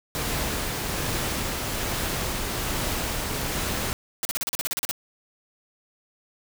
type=noise with tremolo; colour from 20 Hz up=pink; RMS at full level=-27 dBFS; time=0.15-3.93 s; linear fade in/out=0 ms; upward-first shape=triangle; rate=1.2 Hz; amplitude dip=25%
type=noise bursts; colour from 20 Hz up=white; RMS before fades=-27 dBFS; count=12; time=4.23-4.911 s; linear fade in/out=0 ms; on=21 ms; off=39 ms
effects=none